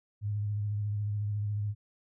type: tone with vibrato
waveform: sine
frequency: 103.83 Hz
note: G#2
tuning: in tune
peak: -29 dBFS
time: 0.21-1.75 s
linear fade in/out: 50 ms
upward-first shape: sine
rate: 14 Hz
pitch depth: 31 cents each way
effects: none